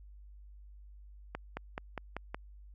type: accelerating click train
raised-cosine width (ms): 0.5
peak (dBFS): -22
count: 6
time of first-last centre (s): 1.35-2.345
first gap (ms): 220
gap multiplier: 0.95
effects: added 50 Hz sine -50 dBFS peak until 2.74 s